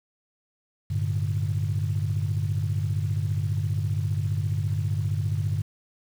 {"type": "chord", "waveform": "sine", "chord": "G suspended second", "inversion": "none", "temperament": "equal with one note detuned", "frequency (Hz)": [98, 112.9, 146.83], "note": ["G2", "A2", "D3"], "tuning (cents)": [0, 45, 0], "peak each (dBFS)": [-25, -29, -28], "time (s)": [0.9, 5.62], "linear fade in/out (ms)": 10, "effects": ["tanh soft clip ceiling -16 dBFS", "8-bit"]}